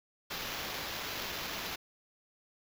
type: noise with sample-and-hold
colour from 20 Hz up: violet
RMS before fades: -39 dBFS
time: 0.3-1.76 s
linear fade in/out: 10 ms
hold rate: 8820 Hz
effects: none